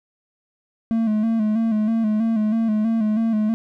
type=tone with vibrato; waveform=triangle; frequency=220 Hz; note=A3; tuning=in tune; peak=-15 dBFS; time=0.91-3.54 s; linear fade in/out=0 ms; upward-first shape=square; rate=3.1 Hz; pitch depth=51 cents each way; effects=none